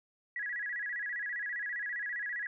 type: tone with vibrato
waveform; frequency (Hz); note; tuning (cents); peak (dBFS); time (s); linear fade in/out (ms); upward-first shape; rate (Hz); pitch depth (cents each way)
sine; 1800; A6; +39; -34; 0.36-2.47; 2; square; 15; 130
effects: none